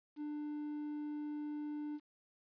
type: tone with quantisation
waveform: triangle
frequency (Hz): 297.5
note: D4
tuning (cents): +22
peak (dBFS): -37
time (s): 0.16-2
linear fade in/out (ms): 50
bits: 11
effects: resampled to 11025 Hz